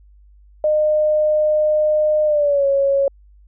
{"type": "tone with pitch glide", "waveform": "sine", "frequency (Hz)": [610, 552.9], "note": ["D#5", "C#5"], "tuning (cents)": [-34, -5], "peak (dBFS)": -13, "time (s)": [0.64, 3.08], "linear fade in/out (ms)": 2, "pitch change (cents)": -171, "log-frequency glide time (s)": [2.25, 2.66], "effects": ["added 50 Hz sine -45 dBFS peak until 3.47 s"]}